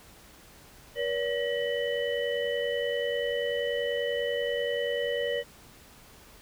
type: tone cluster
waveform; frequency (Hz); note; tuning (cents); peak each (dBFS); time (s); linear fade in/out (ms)
sine; 479.7 / 570 / 1913 / 2995; A#4 / C#5 / A#6 / F#7; +50 / +48 / +44 / +20; -30 / -31 / -35 / -37; 0.95-5.44; 50
effects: pink hiss -53 dBFS RMS until 6.41 s